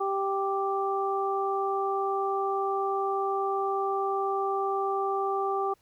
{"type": "harmonic tone", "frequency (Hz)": 391.7, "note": "G4", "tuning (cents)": -1, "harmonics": [1, 2, 3], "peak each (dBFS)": [-29, -30, -31], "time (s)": [0, 5.74], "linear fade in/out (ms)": 10, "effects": ["pink hiss -67 dBFS RMS until 5.81 s"]}